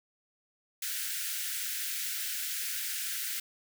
white high-pass noise, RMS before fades -35 dBFS, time 0.82-3.4 s, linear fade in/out 5 ms, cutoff 1400 Hz, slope 96 dB/octave, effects none

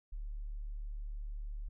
sine tone, 36.71 Hz, D1, in tune, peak -38 dBFS, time 0.12-1.69 s, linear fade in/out 10 ms, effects none

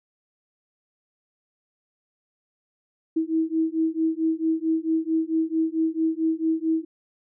sine beating tone pair, 319.9 / 324.4 Hz, D#4 / E4, +48 / -28 cents, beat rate 4.5 Hz, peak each -24 dBFS, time 3.16-6.85 s, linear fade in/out 10 ms, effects none

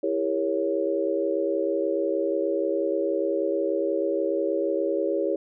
sine chord, E diminished seventh, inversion none, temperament equal with one note detuned, 329.6 / 399.8 / 466.2 / 554.4 Hz, E4 / G4 / Bb4 / Db5, 0 / +34 / 0 / 0 cents, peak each -28 / -27 / -31 / -27 dBFS, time 0.03-5.36 s, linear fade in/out 5 ms, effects none

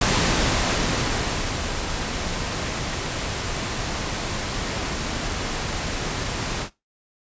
pink noise with ADSR envelope, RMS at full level -19 dBFS, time 0.01-6.7 s, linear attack 6 ms, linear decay 1600 ms, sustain -8 dB, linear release 85 ms, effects noise-tail reverb RT60 0.2 s tail -17 dB re dry + resampled to 16000 Hz

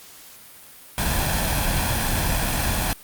pink noise with comb filter, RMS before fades -22 dBFS, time 0.98-2.93 s, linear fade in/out 0 ms, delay 1.2 ms, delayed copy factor +0.55, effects white hiss -45 dBFS RMS until 3.03 s + Opus 48 kbps

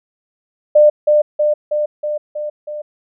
sine tone with echo, 599 Hz, D5, 34 cents sharp, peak -5 dBFS, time 0.75-0.9 s, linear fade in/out 10 ms, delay 320 ms, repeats 6, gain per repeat -3 dB, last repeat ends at 2.82 s, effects none

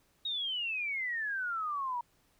sine exponential sweep, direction down, 3800 to 941 Hz, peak -32 dBFS, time 0.25-2.01 s, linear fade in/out 5 ms, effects pink hiss -70 dBFS RMS until 2.39 s

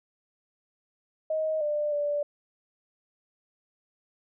sine tone with pitch steps, 628 / 595 / 584 Hz, D#5 / D5 / D5, +16 / +22 / -10 cents, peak -25 dBFS, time 1.3-2.23 s, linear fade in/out 5 ms, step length 310 ms, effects none

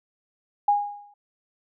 sine tone with exponential decay, 820 Hz, G#5, 22 cents flat, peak -14 dBFS, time 0.68-1.14 s, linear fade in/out 5 ms, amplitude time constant 100 ms, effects none

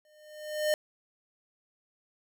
square tone with exponential growth, 608 Hz, D#5, 40 cents flat, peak -23 dBFS, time 0.05-0.74 s, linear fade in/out 1 ms, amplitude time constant 150 ms, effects none

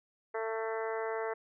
harmonic tone, 223 Hz, A3, 23 cents sharp, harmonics 2 / 3 / 4 / 5 / 6 / 7 / 8 / 9, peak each -35 / -40 / -41 / -45 / -45 / -47 / -47 / -47 dBFS, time 0.34-1.34 s, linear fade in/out 10 ms, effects none

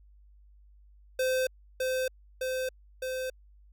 square tone with echo, 516 Hz, C5, 24 cents flat, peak -26 dBFS, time 1.19-1.47 s, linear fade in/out 5 ms, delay 610 ms, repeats 3, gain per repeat -2 dB, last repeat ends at 3.3 s, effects added 50 Hz sine -54 dBFS peak until 3.72 s

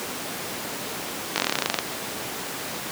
slowing click train, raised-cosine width 0.2 ms, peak -3 dBFS, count 15, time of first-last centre 1.36-1.788 s, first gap 19 ms, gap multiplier 1.07, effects pink hiss -31 dBFS RMS until 2.91 s + high-pass 200 Hz 12 dB/octave

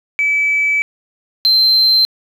sine tone pair in turn, 2300 / 4115 Hz, D7 / C8, -37 / -30 cents, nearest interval minor seventh, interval 1007 cents, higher second, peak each -11 / -6 dBFS, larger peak second, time 0.19-0.82 / 1.45-2.05 s, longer first, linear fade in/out 0 ms, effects tanh soft clip ceiling -7 dBFS + 8-bit

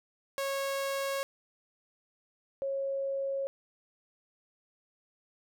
sawtooth / sine tone pair in turn, 549 / 546.8 Hz, C#5 / C#5, -17 / -24 cents, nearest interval unison, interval 7 cents, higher first, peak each -27 / -30 dBFS, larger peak first, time 0.38-1.23 / 2.62-3.47 s, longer neither, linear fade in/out 0 ms, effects none

